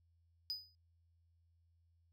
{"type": "tone with exponential decay", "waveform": "triangle", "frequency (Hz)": 4978, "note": "D#8", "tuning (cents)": 0, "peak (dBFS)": -34, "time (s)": [0.5, 0.75], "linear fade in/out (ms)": 0, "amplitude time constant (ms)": 53, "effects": ["added 84 Hz sine -70 dBFS peak until 2.12 s"]}